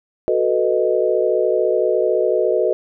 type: chord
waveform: sine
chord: B dominant seventh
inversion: second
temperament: equal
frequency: 370 / 440 / 493.9 / 622.3 Hz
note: F#4 / A4 / B4 / D#5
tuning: 0 / 0 / 0 / 0 cents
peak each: -20 dBFS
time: 0.28-2.73 s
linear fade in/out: 0 ms
effects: none